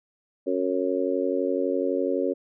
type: harmonic tone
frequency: 91.9 Hz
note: F#2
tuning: 11 cents flat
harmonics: 3 / 4 / 5 / 6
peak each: -28 / -28 / -28 / -28 dBFS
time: 0.46-2.34 s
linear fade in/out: 20 ms
effects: none